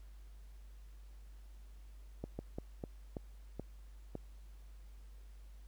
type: slowing click train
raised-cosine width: 2 ms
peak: -27 dBFS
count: 7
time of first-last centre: 2.24-4.153 s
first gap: 150 ms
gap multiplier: 1.3
effects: added 50 Hz sine -51 dBFS peak until 5.67 s + pink hiss -70 dBFS RMS until 5.67 s